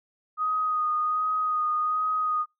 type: tone with vibrato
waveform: sine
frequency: 1244.5 Hz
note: D#6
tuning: in tune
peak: -23 dBFS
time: 0.37-2.46 s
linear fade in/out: 50 ms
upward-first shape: sine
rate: 1.3 Hz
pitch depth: 19 cents each way
effects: noise-tail reverb RT60 0.2 s tail -26 dB re dry